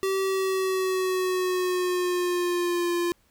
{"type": "tone with pitch glide", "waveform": "square", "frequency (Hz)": [385.2, 347.2], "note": ["G4", "F4"], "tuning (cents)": [-30, -10], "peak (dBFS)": -24, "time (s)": [0.03, 3.12], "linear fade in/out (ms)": 0, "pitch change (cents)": -180, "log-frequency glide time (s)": [0.21, 2.93], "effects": ["pink hiss -65 dBFS RMS until 3.3 s"]}